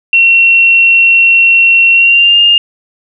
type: tone with pitch glide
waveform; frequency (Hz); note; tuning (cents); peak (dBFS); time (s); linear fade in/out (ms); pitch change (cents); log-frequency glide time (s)
sine; 2725 to 2819; F7 to F7; -43 to +16; -3; 0.13-2.58; 2; +59; 1.93-2.4
effects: none